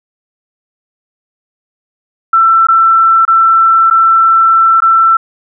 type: tone with dropouts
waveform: sine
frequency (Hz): 1338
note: E6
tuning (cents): +25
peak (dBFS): -4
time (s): 2.33-5.17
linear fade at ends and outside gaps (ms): 5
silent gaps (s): 2.67-2.685 / 3.252-3.278 / 3.901-3.909 / 4.804-4.82
effects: none